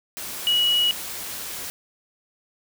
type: tone in noise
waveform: sine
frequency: 2915 Hz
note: F#7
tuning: 26 cents flat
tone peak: -17 dBFS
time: 0.47-0.91 s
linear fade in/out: 0 ms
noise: white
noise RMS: -33 dBFS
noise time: 0.17-1.7 s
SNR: +13 dB
effects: none